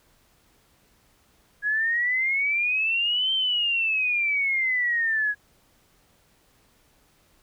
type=exponential two-way sweep; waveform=sine; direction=up then down; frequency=1661.2 to 3136 to 1661.2 Hz; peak=-21 dBFS; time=1.62-5.35 s; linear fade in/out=50 ms; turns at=3.33 s; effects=pink hiss -62 dBFS RMS until 7.42 s